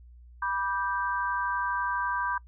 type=chord; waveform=sine; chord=G major; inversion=first; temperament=just; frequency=980 / 1176 / 1568 Hz; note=B5 / D6 / G6; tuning=-14 / +2 / 0 cents; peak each=-30 / -33 / -31 dBFS; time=0.42-2.38 s; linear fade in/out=5 ms; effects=noise-tail reverb RT60 0.1 s tail -24 dB re dry + added 60 Hz sine -48 dBFS peak until 2.47 s